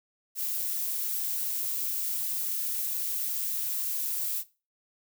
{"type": "noise", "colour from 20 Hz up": "violet", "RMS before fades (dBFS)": -31, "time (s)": [0.35, 4.44], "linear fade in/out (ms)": 50, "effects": ["noise-tail reverb RT60 0.3 s tail -18 dB re dry"]}